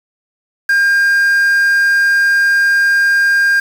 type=tone with quantisation; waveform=triangle; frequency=1605 Hz; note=G6; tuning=40 cents sharp; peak=-7 dBFS; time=0.69-3.6 s; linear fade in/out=5 ms; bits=5; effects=none